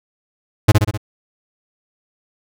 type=tone with echo; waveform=45% pulse; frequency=105.6 Hz; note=G#2; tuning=29 cents sharp; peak=-4 dBFS; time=0.68-0.72 s; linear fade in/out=10 ms; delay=64 ms; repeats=4; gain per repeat=-4 dB; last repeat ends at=0.976 s; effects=none